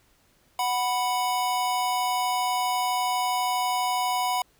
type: tone pair together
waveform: square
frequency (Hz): 740 / 987.8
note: F#5 / B5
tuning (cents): 0 / 0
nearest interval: perfect fourth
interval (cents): 500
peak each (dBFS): -27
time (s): 0.59-4.42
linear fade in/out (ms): 2
effects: pink hiss -63 dBFS RMS until 4.59 s